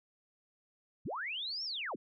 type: linear two-way sweep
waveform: sine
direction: up then down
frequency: 56.8 to 5588 to 116.2 Hz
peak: -36 dBFS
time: 1.05-1.96 s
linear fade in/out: 10 ms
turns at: 1.64 s
effects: none